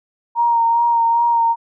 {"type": "tone with vibrato", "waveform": "sine", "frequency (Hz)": 932.3, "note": "A#5", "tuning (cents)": 0, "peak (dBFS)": -12, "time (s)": [0.35, 1.56], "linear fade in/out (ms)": 50, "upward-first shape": "sine", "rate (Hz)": 2.5, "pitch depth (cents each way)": 22, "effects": []}